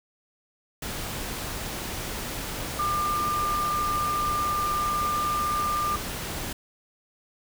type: tone in noise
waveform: sine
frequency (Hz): 1197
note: D6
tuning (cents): +33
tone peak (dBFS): -24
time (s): 2.79-5.96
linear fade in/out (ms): 5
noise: pink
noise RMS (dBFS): -33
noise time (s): 0.82-6.53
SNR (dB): +6
effects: none